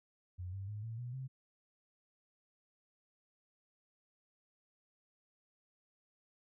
sine tone with pitch steps, 90.4 / 97.45 / 105.05 / 113.24 / 122.07 / 131.59 Hz, F#2 / G2 / G#2 / A#2 / B2 / C3, -40 / -10 / +20 / -50 / -20 / +10 cents, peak -40 dBFS, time 0.38-1.28 s, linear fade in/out 20 ms, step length 150 ms, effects none

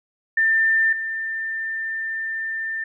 sine tone pair in turn, 1792 / 1792 Hz, A6 / A6, +31 / +31 cents, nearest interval unison, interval 0 cents, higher neither, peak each -15 / -24 dBFS, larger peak first, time 0.37-0.93 / 0.93-2.84 s, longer second, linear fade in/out 5 ms, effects none

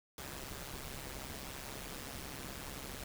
pink noise with amplitude modulation, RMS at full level -42 dBFS, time 0.18-3.04 s, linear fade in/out 2 ms, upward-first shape sine, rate 136 Hz, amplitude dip 75%, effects none

